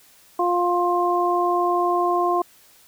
harmonic tone, 352.2 Hz, F4, 15 cents sharp, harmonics 1 / 2 / 3, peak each -22 / -22 / -22 dBFS, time 0.39-2.42 s, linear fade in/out 5 ms, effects white hiss -53 dBFS RMS until 2.87 s

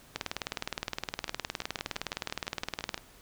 two click trains, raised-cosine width 0.2 ms, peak -14 / -21 dBFS, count 55 / 11, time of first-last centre 0.16-2.944 / 1.28-2.978 s, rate 19.4 / 5.89 Hz, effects pink hiss -56 dBFS RMS until 3.21 s

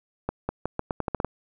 accelerating click train, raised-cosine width 1 ms, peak -12 dBFS, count 10, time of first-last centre 0.29-1.247 s, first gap 200 ms, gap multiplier 0.83, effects none

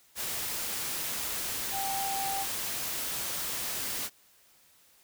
sine tone in noise, 784 Hz, G5, in tune, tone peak -32 dBFS, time 1.71-2.46 s, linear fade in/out 50 ms, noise white, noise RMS -34 dBFS, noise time 0.15-4.1 s, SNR -1 dB, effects white hiss -62 dBFS RMS until 5.03 s

